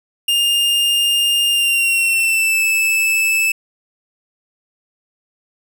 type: tone with pitch glide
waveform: 45% pulse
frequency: 2814 to 2626 Hz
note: F7 to E7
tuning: +12 to -7 cents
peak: -13 dBFS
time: 0.28-3.52 s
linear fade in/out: 5 ms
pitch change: -119 cents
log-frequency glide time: 1.49-2.63 s
effects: none